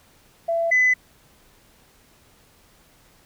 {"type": "tone pair in turn", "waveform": "sine", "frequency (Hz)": [670, 2008], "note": ["E5", "B6"], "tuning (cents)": [28, 28], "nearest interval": "octave + perfect fifth", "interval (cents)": 1900, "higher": "second", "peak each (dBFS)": [-19, -13], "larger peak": "second", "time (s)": [[0.48, 0.71], [0.71, 0.94]], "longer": "neither", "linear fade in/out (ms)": 10, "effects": ["tanh soft clip ceiling -11 dBFS", "pink hiss -56 dBFS RMS until 3.25 s"]}